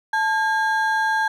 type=ring-modulated tone; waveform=triangle; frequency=1247 Hz; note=D#6; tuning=3 cents sharp; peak=-13 dBFS; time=0.13-1.28 s; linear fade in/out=5 ms; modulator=371 Hz; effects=none